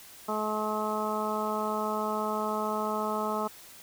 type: harmonic tone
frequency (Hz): 213.9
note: A3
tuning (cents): -49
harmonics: 1 / 2 / 3 / 4 / 5 / 6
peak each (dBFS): -35 / -35 / -35 / -35 / -35 / -35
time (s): 0.28-3.48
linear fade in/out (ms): 10
effects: white hiss -50 dBFS RMS until 3.82 s